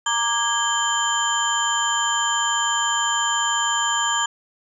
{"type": "tone cluster", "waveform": "sine", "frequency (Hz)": [927, 1173, 1641, 3120, 7100], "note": ["A#5", "D6", "G#6", "G7", "A8"], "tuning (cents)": [-10, -2, -21, -9, 15], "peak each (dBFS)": -25, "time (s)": [0.06, 4.26], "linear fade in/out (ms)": 5, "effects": ["tanh soft clip ceiling -8 dBFS"]}